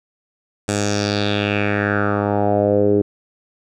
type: tone with low-pass filter sweep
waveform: 10% pulse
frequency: 102.6 Hz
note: G#2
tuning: 21 cents flat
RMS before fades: -18 dBFS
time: 0.68-3.02 s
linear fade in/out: 5 ms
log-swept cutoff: 8300 to 370 Hz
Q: 3.8
effects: none